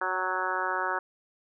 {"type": "harmonic tone with a mistuned harmonic", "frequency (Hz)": 185, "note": "F#3", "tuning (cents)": 0, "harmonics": [2, 3, 4, 5, 6, 7, 8, 9], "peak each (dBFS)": [-38, -38, -37, -33, -35, -34, -33, -36], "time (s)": [0.01, 0.99], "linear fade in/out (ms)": 5, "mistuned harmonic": 4, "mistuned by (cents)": 21, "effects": []}